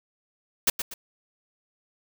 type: noise with echo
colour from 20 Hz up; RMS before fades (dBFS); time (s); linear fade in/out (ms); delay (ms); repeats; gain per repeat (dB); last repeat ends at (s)
white; -20; 0.67-0.7; 5; 120; 2; -9; 0.94
effects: none